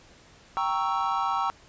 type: chord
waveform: triangle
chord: G diminished seventh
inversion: none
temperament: equal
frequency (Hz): 784 / 932.3 / 1108.7 / 1318.5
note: G5 / Bb5 / Db6 / Fb6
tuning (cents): 0 / 0 / 0 / 0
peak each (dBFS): -28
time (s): 0.57-1.5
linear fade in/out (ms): 0
effects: pink hiss -54 dBFS RMS until 1.68 s + resampled to 16000 Hz